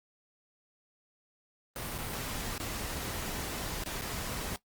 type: noise with dropouts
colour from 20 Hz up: pink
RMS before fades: -37 dBFS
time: 1.76-4.56 s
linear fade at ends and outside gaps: 0 ms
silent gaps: 1.98-1.986 / 2.579-2.6 / 3.837-3.86 / 4.012-4.02 s
effects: noise-tail reverb RT60 0.1 s tail -17 dB re dry + Opus 32 kbps